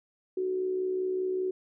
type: tone with amplitude modulation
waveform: sine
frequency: 372.3 Hz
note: F#4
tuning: 11 cents sharp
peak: -25 dBFS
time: 0.37-1.51 s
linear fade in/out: 5 ms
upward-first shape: sine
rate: 65.1 Hz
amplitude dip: 45%
effects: none